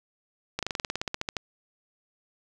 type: slowing click train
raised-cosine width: 0.2 ms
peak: -12 dBFS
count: 15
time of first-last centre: 0.59-1.368 s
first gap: 37 ms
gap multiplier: 1.06
effects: none